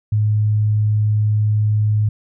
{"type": "tone", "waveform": "sine", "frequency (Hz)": 106.3, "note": "G#2", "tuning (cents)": 41, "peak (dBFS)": -13, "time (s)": [0.12, 2.09], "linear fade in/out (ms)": 5, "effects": []}